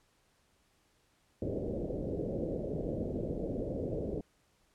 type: low-pass noise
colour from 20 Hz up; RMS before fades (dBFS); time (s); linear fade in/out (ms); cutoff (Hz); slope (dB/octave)
white; -36; 1.42-4.21; 2; 560; 48
effects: pink hiss -71 dBFS RMS until 4.74 s + low-pass 11000 Hz 12 dB/octave